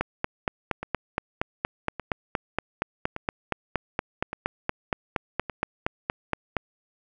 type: two click trains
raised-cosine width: 0.5 ms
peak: -17 / -9 dBFS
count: 5 / 29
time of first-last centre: 0.83-5.497 / 0.01-6.567 s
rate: 0.857 / 4.27 Hz
effects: none